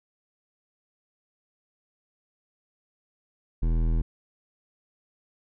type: tone with hard clipping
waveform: sine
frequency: 40.9 Hz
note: E1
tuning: 13 cents flat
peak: -23 dBFS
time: 3.62-4.02 s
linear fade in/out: 10 ms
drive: 14 dB
effects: none